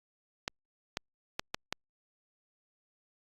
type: clicks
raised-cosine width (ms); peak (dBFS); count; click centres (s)
0.2; -14; 5; 0.479 / 0.971 / 1.395 / 1.545 / 1.726
effects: Opus 48 kbps